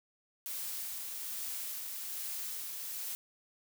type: noise with tremolo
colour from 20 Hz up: blue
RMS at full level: -39 dBFS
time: 0.46-3.15 s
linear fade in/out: 0 ms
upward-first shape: sine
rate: 1.2 Hz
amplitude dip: 25%
effects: none